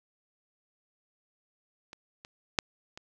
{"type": "clicks", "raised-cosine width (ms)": 0.2, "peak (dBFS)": [-27, -28, -6, -26], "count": 4, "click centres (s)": [1.931, 2.249, 2.588, 2.975], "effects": []}